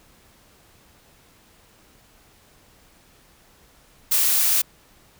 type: noise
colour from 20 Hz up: blue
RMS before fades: -19 dBFS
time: 4.11-4.62 s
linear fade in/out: 10 ms
effects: pink hiss -55 dBFS RMS until 5.19 s